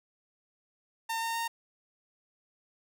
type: tone with pitch steps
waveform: sawtooth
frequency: 908 / 914.8 / 921.7 Hz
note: A#5 / A#5 / A#5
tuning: -46 / -33 / -20 cents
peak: -27 dBFS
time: 1.09-1.48 s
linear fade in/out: 10 ms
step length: 130 ms
effects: none